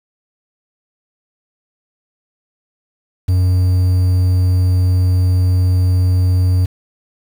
triangle tone with quantisation, 91.4 Hz, F#2, 21 cents flat, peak -8 dBFS, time 3.28-6.66 s, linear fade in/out 10 ms, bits 6, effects none

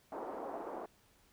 white band-pass noise, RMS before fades -43 dBFS, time 0.12-0.86 s, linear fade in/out 2 ms, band 280 to 910 Hz, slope 24 dB/octave, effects pink hiss -68 dBFS RMS until 1.32 s

